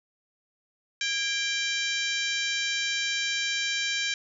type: harmonic tone with a mistuned harmonic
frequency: 785 Hz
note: G5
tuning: 2 cents sharp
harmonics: 2 / 3 / 4 / 5 / 6 / 7 / 8 / 9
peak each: -33 / -31 / -33 / -33 / -40 / -37 / -38 / -41 dBFS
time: 1.01-4.14 s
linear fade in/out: 2 ms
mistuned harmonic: 2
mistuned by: +70 cents
effects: none